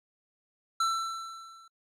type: tone with level ramp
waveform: square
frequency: 1337 Hz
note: E6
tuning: 24 cents sharp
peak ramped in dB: -24 to -53 dBFS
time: 0.8-1.68 s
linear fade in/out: 5 ms
effects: noise-tail reverb RT60 0.1 s tail -26 dB re dry + low-pass 8000 Hz 12 dB/octave